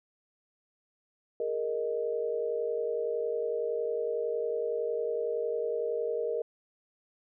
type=chord; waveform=sine; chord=Ab suspended second; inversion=none; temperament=equal; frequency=415.3 / 466.2 / 622.3 Hz; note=Ab4 / Bb4 / Eb5; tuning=0 / 0 / 0 cents; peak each=-36 / -30 / -36 dBFS; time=1.4-6.42 s; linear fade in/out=2 ms; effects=none